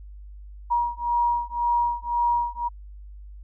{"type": "beating tone pair", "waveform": "sine", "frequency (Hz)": [952, 953.9], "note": ["A#5", "A#5"], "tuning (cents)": [36, 40], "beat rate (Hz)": 1.9, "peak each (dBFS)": -24, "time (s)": [0.7, 2.69], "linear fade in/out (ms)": 20, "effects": ["added 50 Hz sine -39 dBFS peak until 3.43 s"]}